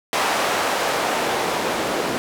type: noise with band-pass filter sweep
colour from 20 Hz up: white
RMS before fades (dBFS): -22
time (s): 0.13-2.18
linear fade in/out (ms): 0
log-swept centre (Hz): 810 to 420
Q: 0.88
effects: none